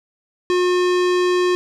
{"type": "tone with low-pass filter", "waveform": "square", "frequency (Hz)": 360, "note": "F#4", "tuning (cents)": -47, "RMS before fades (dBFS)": -17, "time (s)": [0.5, 1.55], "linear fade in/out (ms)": 0, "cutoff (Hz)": 5400, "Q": 0.72, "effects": []}